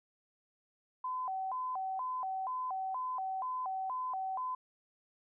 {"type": "tone with vibrato", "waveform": "sine", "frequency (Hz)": 880, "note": "A5", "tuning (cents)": 0, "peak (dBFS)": -34, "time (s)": [1.04, 4.55], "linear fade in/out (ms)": 5, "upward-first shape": "square", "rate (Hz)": 2.1, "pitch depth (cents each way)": 250, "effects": []}